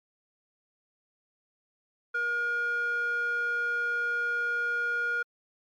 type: tone with band-pass filter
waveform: square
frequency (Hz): 475.5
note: A#4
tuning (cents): +34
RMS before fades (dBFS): -29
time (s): 2.14-5.23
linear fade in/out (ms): 10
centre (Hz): 1400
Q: 5.4
effects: MP3 96 kbps